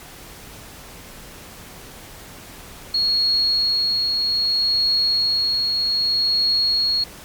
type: tone with tremolo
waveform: sine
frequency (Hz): 4313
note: C#8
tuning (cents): -48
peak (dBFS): -15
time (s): 2.94-7.04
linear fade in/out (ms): 5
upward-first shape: triangle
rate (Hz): 0.63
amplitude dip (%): 30
effects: pink hiss -40 dBFS RMS until 7.24 s + MP3 96 kbps